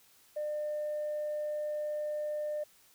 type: tone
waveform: sine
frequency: 600 Hz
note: D5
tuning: 37 cents sharp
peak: -31 dBFS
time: 0.36-2.64 s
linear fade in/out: 10 ms
effects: tanh soft clip ceiling -29 dBFS + white hiss -63 dBFS RMS until 2.94 s